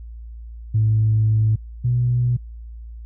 sine tone pair in turn, 109.1 / 122.46 Hz, A2 / B2, -14 / -14 cents, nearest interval major second, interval 200 cents, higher second, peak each -13 / -15 dBFS, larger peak first, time 0.74-1.56 / 1.84-2.37 s, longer first, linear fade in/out 10 ms, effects tanh soft clip ceiling -9 dBFS + added 57 Hz sine -33 dBFS peak until 3.05 s

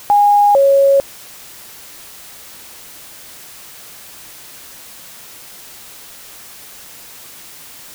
sine tone pair in turn, 820 / 552.1 Hz, G#5 / C#5, -22 / -7 cents, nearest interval perfect fifth, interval 685 cents, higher first, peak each -7 dBFS, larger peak neither, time 0.1-0.55 / 0.55-1 s, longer neither, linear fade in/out 0 ms, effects white hiss -37 dBFS RMS until 7.94 s

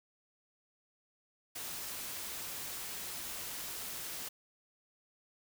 white noise, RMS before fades -42 dBFS, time 1.55-4.29 s, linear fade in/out 10 ms, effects none

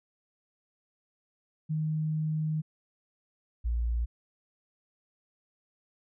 sine tone pair in turn, 155.56 / 58.27 Hz, D#3 / A#1, 0 / 0 cents, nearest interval octave + perfect fourth, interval 1700 cents, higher first, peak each -27 / -26 dBFS, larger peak second, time 1.69-2.62 / 3.64-4.06 s, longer first, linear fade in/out 20 ms, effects none

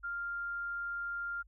sine tone, 1396.9 Hz, F6, in tune, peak -35 dBFS, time 0.03-1.43 s, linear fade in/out 20 ms, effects added 50 Hz sine -58 dBFS peak until 1.47 s

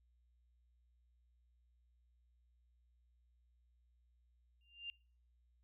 sine tone with exponential growth, 2794 Hz, F7, in tune, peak -40 dBFS, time 4.61-4.9 s, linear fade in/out 1 ms, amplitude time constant 63 ms, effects noise-tail reverb RT60 0.5 s tail -26 dB re dry + added 60 Hz sine -70 dBFS peak until 5.63 s

